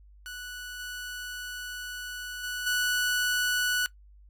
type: tone with level steps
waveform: sawtooth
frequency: 1478 Hz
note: F#6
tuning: 2 cents flat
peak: -34 / -32 / -28 / -21 dBFS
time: 0.26-3.86 s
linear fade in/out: 0 ms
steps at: 0.79 / 2.43 / 2.66 s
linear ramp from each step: 10 ms
effects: noise-tail reverb RT60 0.1 s tail -18 dB re dry + added 50 Hz sine -51 dBFS peak until 4.29 s